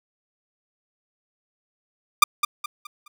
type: tone with echo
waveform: sawtooth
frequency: 1196 Hz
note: D6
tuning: 31 cents sharp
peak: -5 dBFS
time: 2.22-2.24 s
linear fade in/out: 5 ms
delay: 210 ms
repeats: 4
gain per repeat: -9 dB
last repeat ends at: 3.08 s
effects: none